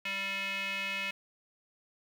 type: tone with band-pass filter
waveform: square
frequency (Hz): 195.9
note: G3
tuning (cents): -1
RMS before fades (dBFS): -35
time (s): 0.05-1.11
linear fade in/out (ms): 5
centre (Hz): 2500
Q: 4.9
effects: 9-bit